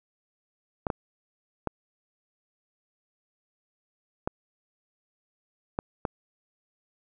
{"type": "clicks", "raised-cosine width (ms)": 1, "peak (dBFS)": -13, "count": 6, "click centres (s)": [0.868, 0.902, 1.673, 4.275, 5.789, 6.052], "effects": []}